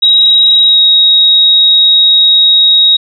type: tone with pitch glide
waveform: sine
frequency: 3819 to 3786 Hz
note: A#7 to A#7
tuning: +41 to +26 cents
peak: -3 dBFS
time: 0.02-2.97 s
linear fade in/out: 10 ms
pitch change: -15 cents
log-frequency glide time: 0.65-0.78 s
effects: none